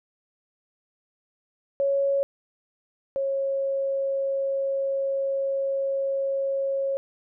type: tone pair in turn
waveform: sine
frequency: 554.4 / 546.1 Hz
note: C#5 / C#5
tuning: 0 / -26 cents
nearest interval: unison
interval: 26 cents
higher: first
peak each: -20 / -23 dBFS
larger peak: first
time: 1.8-2.23 / 3.16-6.97 s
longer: second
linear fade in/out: 0 ms
effects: none